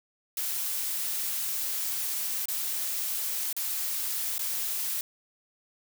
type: noise with dropouts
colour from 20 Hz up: blue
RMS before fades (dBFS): -31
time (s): 0.37-5.01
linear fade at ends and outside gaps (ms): 2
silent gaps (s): 2.456-2.484 / 3.528-3.565 / 4.382-4.392
effects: none